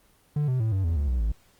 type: tone with pitch steps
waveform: triangle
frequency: 148.1 / 128.19 / 110.95 / 96.03 / 83.12 / 71.94 / 62.27 / 53.9 Hz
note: D3 / C3 / A2 / G2 / E2 / D2 / B1 / A1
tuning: +15 / -35 / +15 / -35 / +15 / -35 / +15 / -35 cents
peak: -20 dBFS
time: 0.36-1.32 s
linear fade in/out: 5 ms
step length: 120 ms
effects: pink hiss -61 dBFS RMS until 1.59 s + Opus 24 kbps